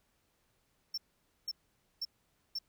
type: tone bursts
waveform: triangle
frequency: 5410 Hz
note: E8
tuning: 44 cents sharp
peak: -33 dBFS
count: 4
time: 0.94-2.588 s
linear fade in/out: 5 ms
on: 37 ms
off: 500 ms
effects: pink hiss -75 dBFS RMS until 2.68 s